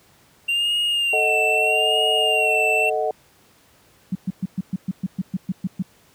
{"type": "tone with vibrato", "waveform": "triangle", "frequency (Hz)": 2763, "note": "F7", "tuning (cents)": -19, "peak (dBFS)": -17, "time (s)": [0.48, 2.9], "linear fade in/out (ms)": 10, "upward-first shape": "sine", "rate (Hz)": 0.79, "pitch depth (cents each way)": 62}
{"type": "chord", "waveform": "sine", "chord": "D# diminished", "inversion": "second", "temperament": "equal", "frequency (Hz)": [440, 622.3, 740], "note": ["A4", "D#5", "F#5"], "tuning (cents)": [0, 0, 0], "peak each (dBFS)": -24, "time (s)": [1.13, 3.11], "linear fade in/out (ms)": 2}
{"type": "tone bursts", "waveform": "sine", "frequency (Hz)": 185.8, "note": "F#3", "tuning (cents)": 7, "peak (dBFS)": -19, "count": 12, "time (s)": [4.12, 5.824], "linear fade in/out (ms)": 5, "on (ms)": 32, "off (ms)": 120}
{"effects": ["pink hiss -55 dBFS RMS until 6.14 s", "high-pass 80 Hz 12 dB/octave"]}